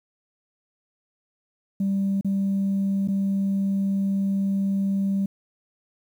sine tone with dropouts, 196 Hz, G3, in tune, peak -19 dBFS, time 1.8-5.26 s, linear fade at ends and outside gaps 5 ms, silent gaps 2.211-2.246 / 3.076-3.084 s, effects tanh soft clip ceiling -18 dBFS + 9-bit

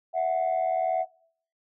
sine tone pair together, 659 / 740 Hz, E5 / F#5, -1 / 0 cents, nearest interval major second, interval 201 cents, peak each -24 dBFS, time 0.13-1.06 s, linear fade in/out 50 ms, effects noise-tail reverb RT60 0.6 s tail -24 dB re dry + tanh soft clip ceiling -19 dBFS

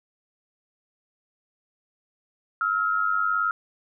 sine tone pair together, 1297.8 / 1396.9 Hz, E6 / F6, -27 / 0 cents, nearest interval minor second, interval 127 cents, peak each -24 dBFS, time 2.61-3.51 s, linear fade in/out 2 ms, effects none

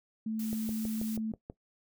sine tone, 220 Hz, A3, in tune, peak -31 dBFS, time 0.26-1.32 s, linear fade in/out 5 ms
blue noise, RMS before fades -45 dBFS, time 0.39-1.17 s, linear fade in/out 5 ms
click train, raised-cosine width 2 ms, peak -27 dBFS, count 7, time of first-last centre 0.53-1.499 s, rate 6.19 Hz
effects noise-tail reverb RT60 0.1 s tail -18 dB re dry

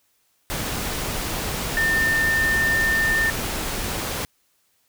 sine tone in noise, 1800 Hz, A6, 39 cents sharp, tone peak -18 dBFS, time 1.77-3.3 s, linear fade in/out 0 ms, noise pink, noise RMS -27 dBFS, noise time 0.5-4.25 s, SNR +6 dB, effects white hiss -66 dBFS RMS until 4.88 s

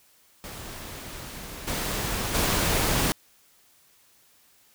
pink noise with level steps, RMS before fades -39 / -29 / -24 dBFS, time 0.44-3.12 s, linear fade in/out 0 ms, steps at 1.67 / 2.34 s, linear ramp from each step 10 ms, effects white hiss -60 dBFS RMS until 4.74 s

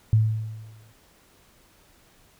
sine tone with exponential decay, 109.6 Hz, A2, 6 cents flat, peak -13 dBFS, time 0.13-0.92 s, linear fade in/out 0 ms, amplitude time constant 170 ms, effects pink hiss -58 dBFS RMS until 2.39 s

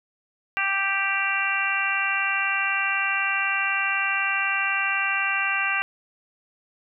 harmonic tone, 392 Hz, G4, in tune, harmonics 2 / 3 / 4 / 5 / 6 / 7, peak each -33 / -30 / -27 / -30 / -28 / -27 dBFS, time 0.57-5.82 s, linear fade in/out 0 ms, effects none

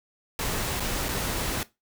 pink noise with dropouts, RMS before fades -29 dBFS, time 0.39-1.63 s, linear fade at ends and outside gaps 1 ms, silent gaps 0.798-0.804 / 1.085-1.089 s, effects noise-tail reverb RT60 0.2 s tail -17 dB re dry

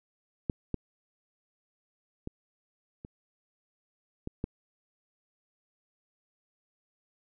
clicks, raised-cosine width 3 ms, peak -15 / -17 / -23 / -29 / -22 / -18 dBFS, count 6, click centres 0.498 / 0.743 / 2.274 / 3.049 / 4.274 / 4.441 s, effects none

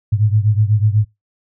sine beating tone pair, 103.83 / 111.93 Hz, G#2 / A2, 0 / +30 cents, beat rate 8.1 Hz, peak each -13 / -16 dBFS, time 0.12-1.05 s, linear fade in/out 10 ms, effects noise-tail reverb RT60 0.2 s tail -24 dB re dry

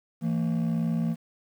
triangle tone pair together, 165.8 / 228.1 Hz, E3 / A#3, +10 / -37 cents, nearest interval tritone, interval 553 cents, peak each -23 / -24 dBFS, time 0.21-1.16 s, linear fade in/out 50 ms, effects tanh soft clip ceiling -19 dBFS + 9-bit

